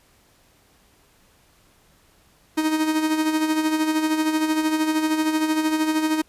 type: tone with tremolo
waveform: 45% pulse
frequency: 312.4 Hz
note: D#4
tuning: 7 cents sharp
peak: -17 dBFS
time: 2.57-6.22 s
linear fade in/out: 10 ms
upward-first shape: sine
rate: 13 Hz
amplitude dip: 55%
effects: pink hiss -58 dBFS RMS until 6.28 s + resampled to 32000 Hz